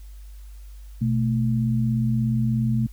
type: tone pair together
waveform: sine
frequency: 123.86 / 220.7 Hz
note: B2 / A3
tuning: +5 / +5 cents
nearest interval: minor seventh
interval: 1000 cents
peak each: -21 / -23 dBFS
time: 1.01-2.87 s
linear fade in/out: 10 ms
effects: added 50 Hz sine -38 dBFS peak until 2.92 s + white hiss -58 dBFS RMS until 2.92 s